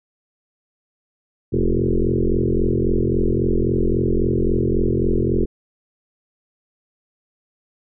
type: tone with frequency modulation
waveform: sine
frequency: 176.4 Hz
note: F3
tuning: 18 cents sharp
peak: -15 dBFS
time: 1.52-5.46 s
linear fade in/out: 20 ms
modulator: 43.7 Hz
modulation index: 5.6
effects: none